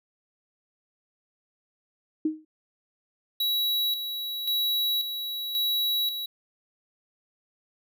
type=tone with exponential decay; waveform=sine; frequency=312 Hz; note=D#4; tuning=5 cents sharp; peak=-19 dBFS; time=2.25-2.45 s; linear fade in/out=5 ms; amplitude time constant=43 ms
type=tone with tremolo; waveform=square; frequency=3900 Hz; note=B7; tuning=23 cents flat; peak=-24 dBFS; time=3.4-6.26 s; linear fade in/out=5 ms; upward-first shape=square; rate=0.93 Hz; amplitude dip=55%
effects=none